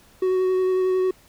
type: tone with vibrato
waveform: triangle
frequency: 372 Hz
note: F#4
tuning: 9 cents sharp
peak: -16 dBFS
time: 0.22-1.11 s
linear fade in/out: 5 ms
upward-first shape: sine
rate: 11 Hz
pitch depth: 12 cents each way
effects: pink hiss -54 dBFS RMS until 1.28 s